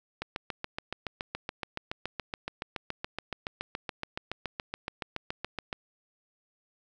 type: click train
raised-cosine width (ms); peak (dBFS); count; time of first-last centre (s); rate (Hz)
0.3; -17; 40; 0.22-5.728; 7.08
effects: none